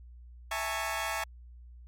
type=chord; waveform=20% pulse; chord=A major seventh; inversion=second; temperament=equal with one note detuned; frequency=659.3 / 830.6 / 895.4 / 1108.7 Hz; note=E5 / G#5 / A5 / C#6; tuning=0 / 0 / +30 / 0 cents; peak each=-32 dBFS; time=0.51-1.24 s; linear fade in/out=5 ms; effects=added 60 Hz sine -47 dBFS peak until 1.87 s + MP3 64 kbps